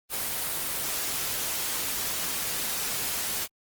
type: noise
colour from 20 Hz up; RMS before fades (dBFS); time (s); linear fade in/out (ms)
white; -30; 0.09-3.48; 50
effects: Opus 24 kbps